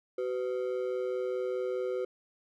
triangle ring-modulated tone, 440 Hz, A4, in tune, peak -25 dBFS, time 0.18-2.05 s, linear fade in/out 5 ms, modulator 62.4 Hz, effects none

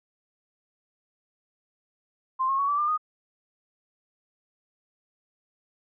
sine tone with pitch steps, 1046.5 / 1082.2 / 1119 / 1157.1 / 1196.6 / 1237.3 Hz, C6 / C#6 / C#6 / D6 / D6 / D#6, 0 / -42 / +16 / -26 / +32 / -10 cents, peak -22 dBFS, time 2.39-2.978 s, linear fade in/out 20 ms, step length 98 ms, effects none

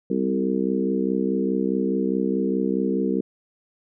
harmonic tone with a mistuned harmonic, 64.8 Hz, C2, 16 cents flat, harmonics 3 / 4 / 5 / 6 / 7, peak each -25 / -26 / -27 / -28 / -28 dBFS, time 0.1-3.21 s, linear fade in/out 5 ms, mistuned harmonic 3, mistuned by +17 cents, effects none

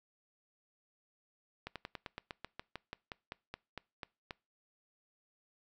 slowing click train, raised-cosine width 0.3 ms, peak -25 dBFS, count 17, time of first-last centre 1.67-4.308 s, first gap 87 ms, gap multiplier 1.08, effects noise-tail reverb RT60 0.3 s tail -24 dB re dry

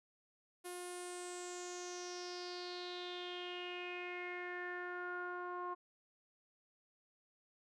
sawtooth tone with low-pass filter sweep, 356.8 Hz, F4, 37 cents sharp, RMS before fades -45 dBFS, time 0.64-5.75 s, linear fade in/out 20 ms, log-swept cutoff 11000 to 1100 Hz, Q 6.2, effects none

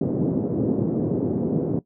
white band-pass noise, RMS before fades -23 dBFS, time 0.01-1.79 s, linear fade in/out 2 ms, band 120 to 390 Hz, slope 24 dB/octave, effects noise-tail reverb RT60 0.1 s tail -17 dB re dry

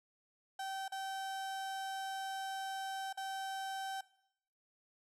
35% pulse tone with dropouts, 773 Hz, G5, 24 cents flat, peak -37 dBFS, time 0.59-4.01 s, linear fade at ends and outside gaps 5 ms, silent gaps 0.881-0.92 / 3.128-3.173 s, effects noise-tail reverb RT60 0.7 s tail -19 dB re dry + low-pass 11000 Hz 12 dB/octave

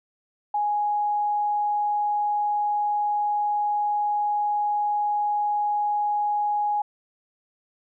sine tone, 831 Hz, G#5, 1 cent sharp, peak -21 dBFS, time 0.54-6.82 s, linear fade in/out 5 ms, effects none

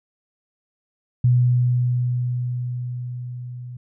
sine tone with level ramp, 123.47 Hz, B2, in tune, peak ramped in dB -12 to -32 dBFS, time 1.24-3.77 s, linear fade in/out 5 ms, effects none

